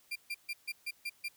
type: tone bursts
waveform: 35% pulse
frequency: 2383 Hz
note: D7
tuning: 25 cents sharp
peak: -33 dBFS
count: 7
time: 0.11-1.286 s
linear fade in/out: 10 ms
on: 48 ms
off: 140 ms
effects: white hiss -66 dBFS RMS until 1.36 s